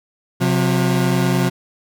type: tone pair together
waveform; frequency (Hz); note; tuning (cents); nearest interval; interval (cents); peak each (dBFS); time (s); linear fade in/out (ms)
30% pulse; 130.84 / 180.5; C3 / F#3; 0 / -43; tritone; 557; -15; 0.4-1.5; 20
effects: none